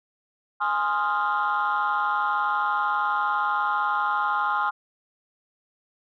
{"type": "chord", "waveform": "sine", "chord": "F minor seventh", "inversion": "first", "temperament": "equal", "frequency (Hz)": [830.6, 1046.5, 1244.5, 1396.9], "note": ["Ab5", "C6", "Eb6", "F6"], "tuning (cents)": [0, 0, 0, 0], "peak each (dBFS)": -26, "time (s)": [0.6, 4.71], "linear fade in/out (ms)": 20, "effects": ["tanh soft clip ceiling -16 dBFS"]}